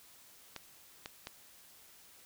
clicks, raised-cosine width 0.2 ms, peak -24 dBFS, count 3, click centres 0.563 / 1.059 / 1.271 s, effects white hiss -59 dBFS RMS until 2.25 s

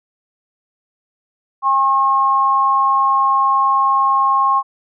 sine tone pair together, 809 / 1079.9 Hz, G#5 / C#6, -46 / -46 cents, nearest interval perfect fourth, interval 500 cents, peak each -19 / -12 dBFS, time 1.62-4.63 s, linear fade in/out 50 ms, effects none

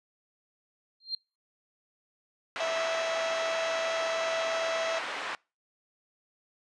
sine tone with exponential growth, 4186 Hz, C8, in tune, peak -26 dBFS, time 1-1.15 s, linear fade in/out 5 ms, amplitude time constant 31 ms
pink band-pass noise, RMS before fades -36 dBFS, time 2.56-5.35 s, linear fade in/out 0 ms, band 800 to 2800 Hz, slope 12 dB/octave
harmonic tone, 656 Hz, E5, 9 cents flat, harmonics 1 / 2 / 3 / 4 / 5 / 6 / 7 / 8 / 9 / 10, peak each -29 / -40 / -41 / -43 / -44 / -46 / -52 / -49 / -50 / -49 dBFS, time 2.6-4.99 s, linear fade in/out 5 ms
effects noise-tail reverb RT60 0.3 s tail -26 dB re dry + resampled to 22050 Hz

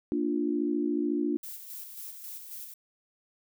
sine chord, Bb major, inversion none, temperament equal with one note detuned, 233.1 / 295.2 / 349.2 Hz, Bb3 / D4 / F4, 0 / +9 / 0 cents, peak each -33 / -28 / -31 dBFS, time 0.12-1.37 s, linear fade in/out 0 ms
violet noise with tremolo, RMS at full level -41 dBFS, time 1.43-2.74 s, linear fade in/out 5 ms, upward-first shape square, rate 3.7 Hz, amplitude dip 40%
effects none

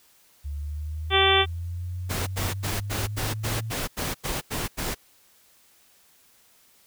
sine linear sweep, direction up, 71 to 112.2 Hz, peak -29 dBFS, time 0.44-3.73 s, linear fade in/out 20 ms
harmonic tone, 387.6 Hz, G4, 20 cents flat, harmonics 1 / 2 / 3 / 4 / 5 / 6 / 7 / 8 / 9, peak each -23 / -25 / -26 / -29 / -28 / -27 / -29 / -26 / -23 dBFS, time 1.1-1.46 s, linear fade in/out 50 ms
pink noise bursts, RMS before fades -29 dBFS, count 11, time 2.09-4.95 s, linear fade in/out 20 ms, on 180 ms, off 88 ms
effects white hiss -59 dBFS RMS until 6.86 s

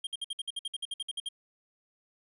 square tone bursts, 3207 Hz, G7, 39 cents sharp, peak -33 dBFS, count 15, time 0.04-1.288 s, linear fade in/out 5 ms, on 30 ms, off 57 ms, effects resampled to 24000 Hz

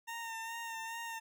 20% pulse tone with vibrato, 914 Hz, A#5, 34 cents flat, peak -35 dBFS, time 0.07-1.2 s, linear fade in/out 20 ms, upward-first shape sine, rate 2.4 Hz, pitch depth 28 cents each way, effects none

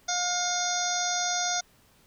harmonic tone, 713 Hz, F5, 36 cents sharp, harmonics 1 / 2 / 3 / 5 / 6 / 7 / 8 / 9, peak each -31 / -34 / -40 / -35 / -39 / -37 / -33 / -31 dBFS, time 0.08-1.61 s, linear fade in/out 10 ms, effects pink hiss -61 dBFS RMS until 2.06 s

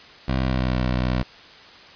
15% pulse tone with pitch glide, 65 to 62.5 Hz, C2 to B1, -11 to +21 cents, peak -14 dBFS, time 0.28-1.23 s, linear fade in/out 5 ms, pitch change -68 cents, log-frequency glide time 0.4-0.76 s, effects white hiss -45 dBFS RMS until 1.95 s + resampled to 11025 Hz

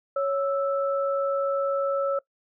sine tone pair together, 554 / 1318.5 Hz, C#5 / E6, -1 / 0 cents, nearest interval octave + minor third, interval 1501 cents, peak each -23 / -29 dBFS, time 0.16-2.19 s, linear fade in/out 5 ms, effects noise-tail reverb RT60 0.1 s tail -21 dB re dry

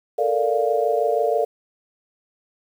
sine chord, Bb major seventh, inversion third, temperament equal, 440 / 466.2 / 587.3 / 698.5 Hz, A4 / Bb4 / D5 / F5, 0 / 0 / 0 / 0 cents, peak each -23 dBFS, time 0.18-1.45 s, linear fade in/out 10 ms, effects 8-bit

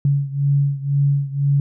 sine beating tone pair, 140.3 / 142.3 Hz, C#3 / C#3, +21 / +46 cents, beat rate 2 Hz, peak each -17 / -20 dBFS, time 0.05-1.6 s, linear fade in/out 2 ms, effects none

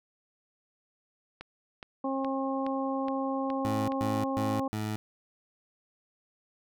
click train, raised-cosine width 0.3 ms, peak -25 dBFS, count 7, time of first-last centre 1.41-3.92 s, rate 2.39 Hz
harmonic tone, 269 Hz, C4, 48 cents sharp, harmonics 1 / 2 / 3 / 4, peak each -31 / -34 / -36 / -37 dBFS, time 2.04-4.68 s, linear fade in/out 5 ms
20% pulse tone bursts, 107.3 Hz, A2, 43 cents flat, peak -26 dBFS, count 4, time 3.65-4.96 s, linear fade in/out 0 ms, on 230 ms, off 130 ms
effects none

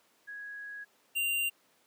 sine / square tone pair in turn, 1661.2 / 2779 Hz, G#6 / F7, 0 / -9 cents, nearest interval major sixth, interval 891 cents, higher second, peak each -40 / -29 dBFS, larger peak second, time 0.27-0.85 / 1.15-1.5 s, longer first, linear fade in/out 20 ms, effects pink hiss -67 dBFS RMS until 1.86 s + high-pass 300 Hz 12 dB/octave

